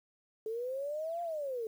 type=linear two-way sweep; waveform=sine; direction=up then down; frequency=430.1 to 698.5 to 430.1 Hz; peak=-34 dBFS; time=0.46-1.67 s; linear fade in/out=2 ms; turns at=1.22 s; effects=10-bit